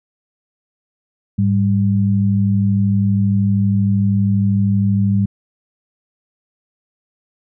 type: tone pair together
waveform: sine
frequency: 104.46 / 197.2 Hz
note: G#2 / G3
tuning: +11 / +11 cents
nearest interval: major seventh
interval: 1100 cents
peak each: -15 dBFS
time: 1.38-5.26 s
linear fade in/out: 10 ms
effects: none